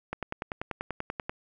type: click train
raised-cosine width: 0.5 ms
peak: -17 dBFS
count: 13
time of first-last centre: 0.13-1.295 s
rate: 10.3 Hz
effects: none